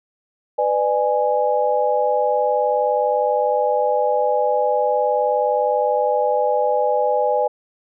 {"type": "chord", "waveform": "sine", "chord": "G# diminished", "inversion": "first", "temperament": "just", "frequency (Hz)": [498.4, 598, 830.6], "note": ["B4", "D5", "G#5"], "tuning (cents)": [16, 31, 0], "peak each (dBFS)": -20, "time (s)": [0.58, 7.48], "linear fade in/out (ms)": 10, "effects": []}